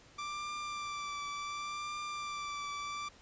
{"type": "tone with vibrato", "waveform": "sawtooth", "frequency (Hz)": 1174.7, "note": "D6", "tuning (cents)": 0, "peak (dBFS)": -34, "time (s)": [0.18, 3.09], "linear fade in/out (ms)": 10, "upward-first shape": "triangle", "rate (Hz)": 0.69, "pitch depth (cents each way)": 26, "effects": ["pink hiss -59 dBFS RMS until 3.21 s", "resampled to 16000 Hz"]}